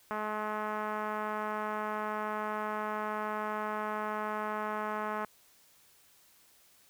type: tone with low-pass filter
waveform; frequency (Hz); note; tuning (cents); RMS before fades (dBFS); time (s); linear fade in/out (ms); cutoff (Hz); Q
5% pulse; 213; G#3; +44; -35; 0.11-5.25; 0; 1200; 1.5
effects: white hiss -63 dBFS RMS until 6.89 s